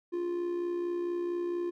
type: tone with amplitude modulation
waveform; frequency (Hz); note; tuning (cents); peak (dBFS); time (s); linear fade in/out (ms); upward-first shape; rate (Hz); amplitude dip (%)
triangle; 349.2; F4; 0; -26; 0.12-1.71; 20; sine; 64.4; 45
effects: none